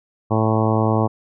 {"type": "harmonic tone", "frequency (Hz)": 110, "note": "A2", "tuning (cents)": 0, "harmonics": [1, 2, 3, 4, 5, 6, 7, 8, 9, 10], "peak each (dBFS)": [-19, -22, -24, -25, -26, -27, -27, -28, -29, -29], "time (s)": [0.3, 1.08], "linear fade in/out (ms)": 20, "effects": []}